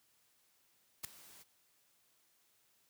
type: noise with ADSR envelope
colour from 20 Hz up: white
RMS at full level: -37 dBFS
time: 1.03-1.44 s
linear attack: 17 ms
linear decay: 3 ms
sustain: -21 dB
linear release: 23 ms
effects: white hiss -73 dBFS RMS until 2.89 s + high-pass 60 Hz 12 dB/octave